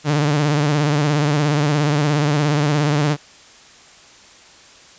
sawtooth tone with vibrato, 147.7 Hz, D3, 10 cents sharp, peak -11 dBFS, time 0.04-3.17 s, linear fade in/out 50 ms, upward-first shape sine, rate 17 Hz, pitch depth 72 cents each way, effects white hiss -45 dBFS RMS until 4.98 s + resampled to 16000 Hz

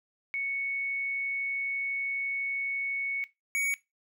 sine / square tone pair in turn, 2217 / 2244 Hz, C#7 / C#7, 0 / +21 cents, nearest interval unison, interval 21 cents, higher second, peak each -29 / -27 dBFS, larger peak second, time 0.34-3.24 / 3.55-3.74 s, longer first, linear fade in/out 0 ms, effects noise-tail reverb RT60 0.2 s tail -18 dB re dry

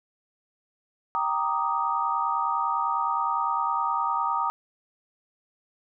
sine chord, Eb major seventh, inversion first, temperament equal, 784 / 932.3 / 1174.7 / 1244.5 Hz, G5 / Bb5 / D6 / Eb6, 0 / 0 / 0 / 0 cents, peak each -32 / -27 / -32 / -27 dBFS, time 1.15-4.5 s, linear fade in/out 0 ms, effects none

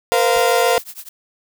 35% pulse chord, Bb suspended second, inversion none, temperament equal with one note detuned, 466.2 / 513.7 / 698.5 Hz, Bb4 / C5 / F5, 0 / -32 / 0 cents, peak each -16 dBFS, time 0.12-0.78 s, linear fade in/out 0 ms
brown noise with exponential decay, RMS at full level -31 dBFS, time 0.36-0.45 s, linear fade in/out 1 ms, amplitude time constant 19 ms
blue noise with tremolo, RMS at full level -31 dBFS, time 0.37-1.09 s, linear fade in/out 5 ms, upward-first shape triangle, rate 10 Hz, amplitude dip 100%
effects none

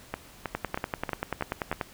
two click trains, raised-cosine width 0.5 ms, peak -13 / -15 dBFS, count 14 / 6, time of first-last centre 0.55-1.812 / 0.14-1.727 s, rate 10.3 / 3.15 Hz, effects pink hiss -51 dBFS RMS until 1.93 s

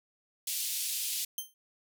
white band-pass noise, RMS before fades -34 dBFS, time 0.47-1.25 s, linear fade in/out 5 ms, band 2800 to 15000 Hz, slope 24 dB/octave
5% pulse tone with exponential decay, 3136 Hz, G7, in tune, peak -22 dBFS, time 1.38-1.54 s, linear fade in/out 2 ms, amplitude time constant 33 ms
effects none

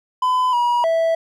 triangle tone with pitch steps, 1010 / 962 / 657 Hz, B5 / B5 / E5, +39 / -46 / -6 cents, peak -13 dBFS, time 0.22-1.15 s, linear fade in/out 5 ms, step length 310 ms, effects none

